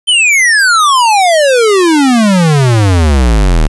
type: exponential sweep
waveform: square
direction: down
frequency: 3136 to 36.09 Hz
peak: -6 dBFS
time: 0.07-3.68 s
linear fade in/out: 20 ms
effects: resampled to 24000 Hz + 8-bit